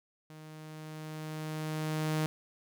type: tone with level ramp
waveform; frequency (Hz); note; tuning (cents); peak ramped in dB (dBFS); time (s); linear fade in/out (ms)
sawtooth; 155.56; D#3; 0; -44 to -24; 0.3-2.26; 0
effects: none